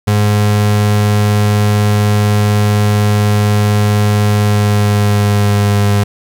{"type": "tone with pitch glide", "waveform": "35% pulse", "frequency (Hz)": [104.2, 101.94], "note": ["G#2", "G#2"], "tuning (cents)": [6, -32], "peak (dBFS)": -7, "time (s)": [0.07, 6.04], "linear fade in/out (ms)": 10, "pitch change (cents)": -38, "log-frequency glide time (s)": [4.36, 5.87], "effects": ["8-bit"]}